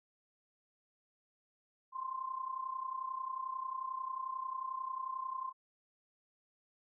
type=tone with amplitude modulation; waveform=sine; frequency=1047 Hz; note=C6; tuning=1 cent sharp; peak=-34 dBFS; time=1.92-5.53 s; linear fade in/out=50 ms; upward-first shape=sine; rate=31.2 Hz; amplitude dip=75%; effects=none